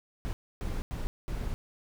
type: noise bursts at uneven times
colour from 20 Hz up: brown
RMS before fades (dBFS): -33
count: 4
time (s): 0.25-0.33 / 0.61-0.82 / 0.91-1.07 / 1.28-1.54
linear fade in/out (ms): 0
effects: none